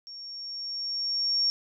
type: tone with level ramp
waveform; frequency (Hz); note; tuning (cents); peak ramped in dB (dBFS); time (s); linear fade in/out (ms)
sine; 5520; F8; -21; -40 to -21; 0.07-1.5; 0
effects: none